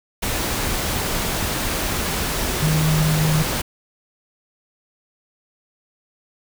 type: tone in noise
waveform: sine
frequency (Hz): 155.56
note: D#3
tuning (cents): 0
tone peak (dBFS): -16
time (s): 2.62-3.43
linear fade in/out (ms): 10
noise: pink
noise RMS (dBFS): -23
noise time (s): 0.22-3.62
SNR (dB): +4
effects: none